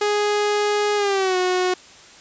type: tone with pitch glide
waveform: sawtooth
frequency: 415.3 to 365.7 Hz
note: G#4 to F#4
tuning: 0 to -20 cents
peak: -14 dBFS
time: 0.01-1.74 s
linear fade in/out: 5 ms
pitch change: -220 cents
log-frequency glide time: 0.96-1.37 s
effects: white hiss -45 dBFS RMS until 2.2 s + resampled to 16000 Hz